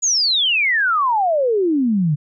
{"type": "exponential sweep", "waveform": "sine", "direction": "down", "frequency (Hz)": [6960, 141], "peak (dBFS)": -14, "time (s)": [0.02, 2.16], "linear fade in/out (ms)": 20, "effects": []}